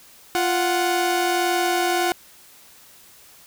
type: tone pair together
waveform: sawtooth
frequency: 349.2 / 740 Hz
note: F4 / F#5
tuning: 0 / 0 cents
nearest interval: octave + minor second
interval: 1300 cents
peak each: -18 dBFS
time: 0.35-2.12 s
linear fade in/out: 0 ms
effects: white hiss -49 dBFS RMS until 3.46 s